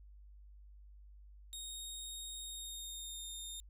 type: tone with pitch glide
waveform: 20% pulse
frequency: 3729 to 3663 Hz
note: A#7 to A#7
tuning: 0 to -31 cents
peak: -38 dBFS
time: 1.53-3.6 s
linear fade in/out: 0 ms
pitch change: -31 cents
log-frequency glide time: 2.4-3.26 s
effects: added 50 Hz sine -54 dBFS peak until 3.69 s